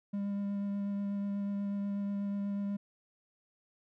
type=tone with vibrato; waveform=triangle; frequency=200.9 Hz; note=G3; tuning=43 cents sharp; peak=-30 dBFS; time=0.13-2.77 s; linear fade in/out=10 ms; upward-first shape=triangle; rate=8.2 Hz; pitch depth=13 cents each way; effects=none